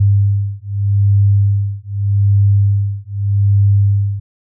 sine beating tone pair, 100 / 100.82 Hz, G2 / G2, +35 / +49 cents, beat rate 0.82 Hz, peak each -13 dBFS, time 0-4.2 s, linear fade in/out 10 ms, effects none

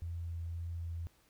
sine tone with vibrato, 84.4 Hz, E2, 41 cents sharp, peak -37 dBFS, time 0.02-1.07 s, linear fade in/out 0 ms, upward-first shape triangle, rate 1.9 Hz, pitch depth 12 cents each way, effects pink hiss -69 dBFS RMS until 1.29 s

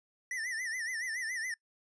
square tone with vibrato, 1900 Hz, A#6, 33 cents sharp, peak -35 dBFS, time 0.31-1.54 s, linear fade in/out 2 ms, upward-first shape sine, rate 7.1 Hz, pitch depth 130 cents each way, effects noise-tail reverb RT60 0.1 s tail -24 dB re dry + resampled to 22050 Hz

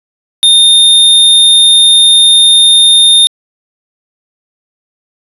square tone, 3645 Hz, A#7, 40 cents flat, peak -3 dBFS, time 0.43-3.27 s, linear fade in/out 0 ms, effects resampled to 32000 Hz

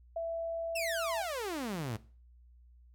sine tone, 664 Hz, E5, 12 cents sharp, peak -32 dBFS, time 0.16-1.22 s, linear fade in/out 5 ms
sawtooth exponential sweep, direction down, 2794 to 101.5 Hz, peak -31 dBFS, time 0.75-1.97 s, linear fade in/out 10 ms
effects noise-tail reverb RT60 0.4 s tail -18 dB re dry + added 60 Hz sine -56 dBFS peak until 2.94 s

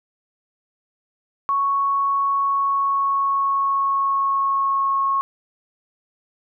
sine tone with pitch glide, 1108.7 to 1094.1 Hz, C#6 to C#6, 0 to -23 cents, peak -17 dBFS, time 1.49-5.21 s, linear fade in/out 0 ms, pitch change -23 cents, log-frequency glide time 2.36-4.97 s, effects none

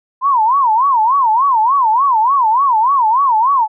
sine tone with vibrato, 987.8 Hz, B5, in tune, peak -9 dBFS, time 0.21-3.68 s, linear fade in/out 50 ms, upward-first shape sine, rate 3.4 Hz, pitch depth 240 cents each way, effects none

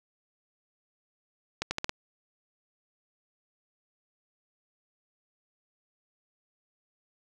accelerating click train, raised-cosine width 0.2 ms, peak -12 dBFS, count 5, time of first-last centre 1.62-1.894 s, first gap 90 ms, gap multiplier 0.82, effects none

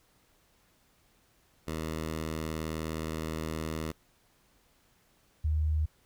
10% pulse / sine tone pair in turn, 79.3 / 77.09 Hz, D#2 / D#2, +33 / -15 cents, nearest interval unison, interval 48 cents, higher first, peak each -25 dBFS, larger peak neither, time 1.67-3.92 / 5.44-5.86 s, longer first, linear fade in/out 10 ms, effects pink hiss -67 dBFS RMS until 6.05 s

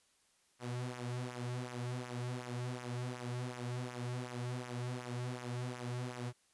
sawtooth tone with flanger, 123.47 Hz, B2, in tune, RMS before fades -41 dBFS, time 0.59-6.33 s, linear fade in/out 50 ms, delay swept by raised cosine 0.22 to 4.02 ms, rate 2.7 Hz, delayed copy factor -0.7, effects white hiss -72 dBFS RMS until 6.53 s + resampled to 24000 Hz

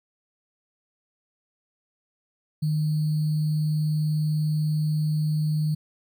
sine tone with sample-and-hold, 153.4 Hz, D#3, 24 cents flat, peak -21 dBFS, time 2.62-5.75 s, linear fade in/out 10 ms, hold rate 4410 Hz, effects none

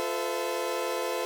30% pulse chord, F major seventh, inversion none, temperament equal with one note detuned, 349.2 / 440 / 510.4 / 659.3 Hz, F4 / A4 / C5 / E5, 0 / 0 / -43 / 0 cents, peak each -33 / -32 / -29 / -34 dBFS, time 0-1.25 s, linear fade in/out 0 ms, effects none

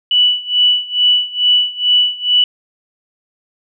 sine tone with tremolo, 2960 Hz, F#7, in tune, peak -7 dBFS, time 0.11-2.44 s, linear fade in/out 2 ms, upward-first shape sine, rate 2.3 Hz, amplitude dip 90%, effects none

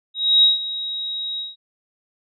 sine tone with ADSR envelope, 3806 Hz, A#7, 35 cents sharp, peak -9 dBFS, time 0.14-1.56 s, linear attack 290 ms, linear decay 150 ms, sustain -15 dB, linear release 170 ms, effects none

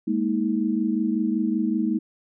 sine chord, Ab suspended second, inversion none, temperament equal with one note detuned, 207.7 / 233.1 / 317.8 Hz, Ab3 / Bb3 / Eb4, 0 / 0 / +37 cents, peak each -25 dBFS, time 0.07-1.99 s, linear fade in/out 10 ms, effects none

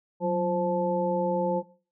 harmonic tone with a mistuned harmonic, 174.61 Hz, F3, in tune, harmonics 1 / 2 / 3 / 5, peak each -28 / -32 / -27 / -30 dBFS, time 0.2-1.63 s, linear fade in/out 50 ms, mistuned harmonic 1, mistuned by +86 cents, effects noise-tail reverb RT60 0.4 s tail -18 dB re dry

